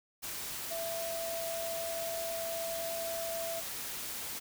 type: tone in noise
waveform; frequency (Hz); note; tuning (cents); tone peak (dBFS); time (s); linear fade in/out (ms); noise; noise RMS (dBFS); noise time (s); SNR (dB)
sine; 666; E5; +18; -36; 0.7-3.61; 20; white; -40; 0.22-4.4; +1
effects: none